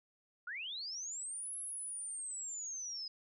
sine linear two-way sweep, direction up then down, 1349 to 11020 to 4993 Hz, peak -40 dBFS, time 0.47-3.08 s, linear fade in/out 5 ms, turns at 1.58 s, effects none

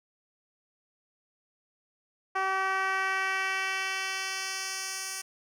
10% pulse tone with band-pass filter sweep, 382.6 Hz, G4, 42 cents flat, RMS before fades -31 dBFS, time 2.35-5.22 s, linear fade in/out 10 ms, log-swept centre 1000 to 8000 Hz, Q 1.1, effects none

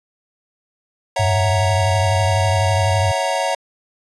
square chord, F# dominant seventh, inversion second, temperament equal, 554.4 / 659.3 / 740 / 932.3 Hz, C#5 / E5 / F#5 / A#5, 0 / 0 / 0 / 0 cents, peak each -24 dBFS, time 1.16-3.55 s, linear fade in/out 5 ms
sine tone with vibrato, 98 Hz, G2, in tune, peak -16 dBFS, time 1.19-3.12 s, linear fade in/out 10 ms, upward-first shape triangle, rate 12 Hz, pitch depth 140 cents each way
effects resampled to 22050 Hz

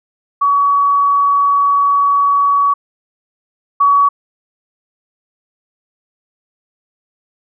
sine tone pair in turn, 1131 / 1131 Hz, C#6 / C#6, +34 / +34 cents, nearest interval unison, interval 0 cents, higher neither, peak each -9 / -7 dBFS, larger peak second, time 0.41-2.74 / 3.8-4.09 s, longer first, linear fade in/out 10 ms, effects none

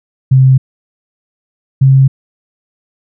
sine tone pair in turn, 131.6 / 134.21 Hz, C3 / C3, +10 / +44 cents, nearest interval unison, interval 34 cents, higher second, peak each -3 dBFS, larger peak neither, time 0.31-0.58 / 1.81-2.08 s, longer neither, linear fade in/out 10 ms, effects none

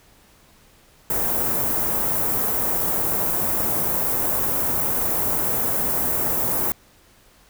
white band-stop noise, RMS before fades -22 dBFS, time 1.1-6.72 s, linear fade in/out 2 ms, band 920 to 16000 Hz, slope 12 dB/octave, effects pink hiss -54 dBFS RMS until 7.49 s

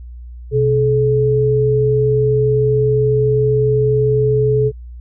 sine tone pair together, 127.54 / 429 Hz, C3 / A4, -44 / -44 cents, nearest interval octave + major sixth, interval 2100 cents, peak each -15 / -13 dBFS, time 0.51-4.72 s, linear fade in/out 50 ms, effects added 60 Hz sine -30 dBFS peak until 5 s

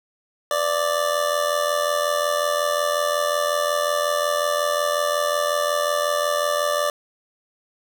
25% pulse tone with amplitude modulation, 587.3 Hz, D5, in tune, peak -13 dBFS, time 0.51-6.9 s, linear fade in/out 2 ms, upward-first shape sine, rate 85.5 Hz, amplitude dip 65%, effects none

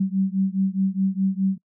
sine beating tone pair, 190 / 194.8 Hz, F#3 / G3, +46 / -11 cents, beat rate 4.8 Hz, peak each -22 / -23 dBFS, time 0-1.58 s, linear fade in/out 10 ms, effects noise-tail reverb RT60 0.1 s tail -26 dB re dry

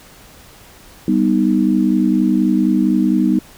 sine chord, G augmented, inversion none, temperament equal, 196 / 246.9 / 311.1 Hz, G3 / B3 / D#4, 0 / 0 / 0 cents, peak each -16 dBFS, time 1.08-3.39 s, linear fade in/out 2 ms, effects pink hiss -43 dBFS RMS until 3.57 s

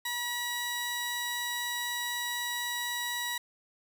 sawtooth tone pair together, 964 / 1928 Hz, B5 / B6, -42 / -42 cents, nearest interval octave, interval 1200 cents, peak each -34 / -28 dBFS, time 0.05-3.38 s, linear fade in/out 5 ms, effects none

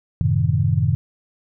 sine chord, F# diminished seventh, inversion none, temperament equal, 92.5 / 110 / 130.81 / 155.56 Hz, F#2 / A2 / C3 / Eb3, 0 / 0 / 0 / 0 cents, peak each -21 dBFS, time 0.21-0.95 s, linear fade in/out 0 ms, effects none

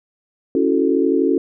sine chord, F# minor seventh, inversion second, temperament equal, 277.2 / 329.6 / 370 / 440 Hz, C#4 / E4 / F#4 / A4, 0 / 0 / 0 / 0 cents, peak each -18 / -20 / -19 / -20 dBFS, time 0.55-1.38 s, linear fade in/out 2 ms, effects none

